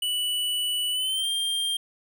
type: tone with pitch glide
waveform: square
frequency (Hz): 2960 to 3191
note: F#7 to G7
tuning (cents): 0 to +30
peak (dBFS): -25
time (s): 0.02-1.77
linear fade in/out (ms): 5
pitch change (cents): +130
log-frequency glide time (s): 0.91-1.29
effects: none